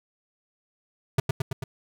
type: tone with echo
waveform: square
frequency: 132.8 Hz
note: C3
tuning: 26 cents sharp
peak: -18 dBFS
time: 1.18-1.2 s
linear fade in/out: 5 ms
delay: 110 ms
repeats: 4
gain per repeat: -3 dB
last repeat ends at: 1.64 s
effects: none